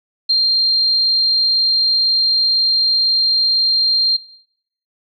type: tone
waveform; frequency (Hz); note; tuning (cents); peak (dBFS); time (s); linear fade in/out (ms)
sine; 4186; C8; 0; -11; 0.29-4.17; 10
effects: noise-tail reverb RT60 0.7 s tail -19 dB re dry